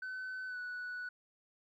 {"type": "tone with pitch glide", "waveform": "sine", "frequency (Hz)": [1516, 1478], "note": ["F#6", "F#6"], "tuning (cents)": [42, -2], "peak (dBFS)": -37, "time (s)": [0.02, 1.09], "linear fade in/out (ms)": 5, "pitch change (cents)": -44, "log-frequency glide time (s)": [0.47, 0.58], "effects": ["tanh soft clip ceiling -38 dBFS", "13-bit"]}